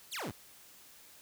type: exponential sweep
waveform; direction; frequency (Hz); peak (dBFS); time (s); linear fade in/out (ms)
20% pulse; down; 5160 to 70.7; -32; 0.11-0.32; 20
effects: white hiss -57 dBFS RMS until 1.21 s